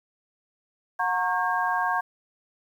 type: tone cluster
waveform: sine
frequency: 727 / 923 / 1095 / 1607 Hz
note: F#5 / A#5 / C#6 / G6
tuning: -31 / -17 / -22 / +43 cents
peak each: -28 dBFS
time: 0.99-2.01 s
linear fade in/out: 10 ms
effects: 9-bit